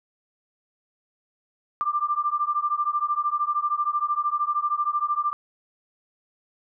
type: beating tone pair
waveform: sine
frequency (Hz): 1181 / 1194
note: D6 / D6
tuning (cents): +9 / +28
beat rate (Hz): 13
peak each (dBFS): -25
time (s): 1.81-5.33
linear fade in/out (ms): 0
effects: none